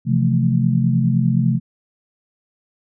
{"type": "chord", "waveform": "sine", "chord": "F major seventh", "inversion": "second", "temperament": "equal", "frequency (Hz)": [130.81, 164.81, 174.61, 220], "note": ["C3", "E3", "F3", "A3"], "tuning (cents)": [0, 0, 0, 0], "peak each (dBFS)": [-17, -22, -20, -20], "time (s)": [0.05, 1.6], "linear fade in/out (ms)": 50, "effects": []}